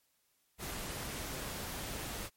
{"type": "noise", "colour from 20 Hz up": "pink", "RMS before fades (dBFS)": -41, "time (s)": [0.58, 2.3], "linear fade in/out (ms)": 50, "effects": ["white hiss -75 dBFS RMS until 2.36 s", "MP3 64 kbps"]}